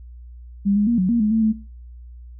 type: tone with pitch steps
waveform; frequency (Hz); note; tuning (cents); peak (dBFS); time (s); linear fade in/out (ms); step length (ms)
sine; 199.9 / 206.5 / 235.8 / 184.6 / 235 / 212.1 / 223.4 / 217.7; G3 / G#3 / A#3 / F#3 / A#3 / G#3 / A3 / A3; +34 / -10 / +20 / -4 / +14 / +37 / +27 / -18; -15; 0.65-1.53; 20; 110
effects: noise-tail reverb RT60 0.4 s tail -20 dB re dry + added 60 Hz sine -37 dBFS peak until 2.39 s